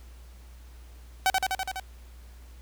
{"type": "tone with echo", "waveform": "sawtooth", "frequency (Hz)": 760, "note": "F#5", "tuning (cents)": 46, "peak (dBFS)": -16, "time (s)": [1.26, 1.3], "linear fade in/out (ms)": 0, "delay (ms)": 83, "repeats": 6, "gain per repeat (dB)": -2, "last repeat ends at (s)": 1.798, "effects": ["added 60 Hz sine -45 dBFS peak until 2.61 s", "pink hiss -58 dBFS RMS until 2.61 s"]}